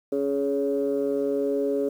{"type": "tone cluster", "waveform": "sine", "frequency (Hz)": [279.4, 420.2, 560], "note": ["C#4", "G#4", "C#5"], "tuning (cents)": [14, 20, 18], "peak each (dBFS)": [-27, -24, -28], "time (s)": [0.12, 1.89], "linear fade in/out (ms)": 5, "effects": ["tanh soft clip ceiling -15 dBFS", "9-bit"]}